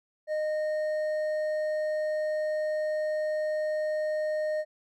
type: tone with hard clipping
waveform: triangle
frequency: 615 Hz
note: D#5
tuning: 20 cents flat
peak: -28 dBFS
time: 0.27-4.65 s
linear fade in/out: 50 ms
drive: 8 dB
effects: none